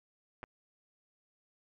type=clicks; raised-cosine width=0.5 ms; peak=-28 dBFS; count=2; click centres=0.431 / 0.439 s; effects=MP3 96 kbps